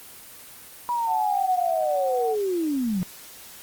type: linear sweep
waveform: sine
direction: down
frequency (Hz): 976 to 172.3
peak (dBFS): -22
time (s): 0.89-3.03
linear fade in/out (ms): 0
type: tone with pitch glide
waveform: sine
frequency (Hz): 740 to 746.9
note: F#5 to F#5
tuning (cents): 0 to +16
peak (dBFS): -25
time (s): 1.06-2.36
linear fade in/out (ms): 50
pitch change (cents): +16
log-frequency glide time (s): 1.65-2.08
effects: white hiss -44 dBFS RMS until 3.62 s + Opus 24 kbps